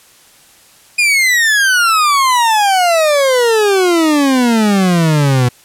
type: exponential sweep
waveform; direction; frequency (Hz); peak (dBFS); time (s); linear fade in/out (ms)
40% pulse; down; 2474 to 120.9; -8; 0.98-5.49; 10
effects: white hiss -45 dBFS RMS until 5.64 s + low-pass 12000 Hz 12 dB/octave